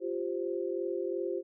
sine chord, F suspended second, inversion none, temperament equal, 349.2 / 392 / 523.3 Hz, F4 / G4 / C5, 0 / 0 / 0 cents, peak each -34 / -35 / -37 dBFS, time 0-1.43 s, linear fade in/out 50 ms, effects none

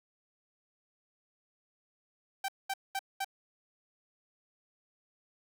sawtooth tone bursts, 778 Hz, G5, 13 cents flat, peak -28 dBFS, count 4, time 2.44-3.246 s, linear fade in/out 5 ms, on 44 ms, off 210 ms, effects none

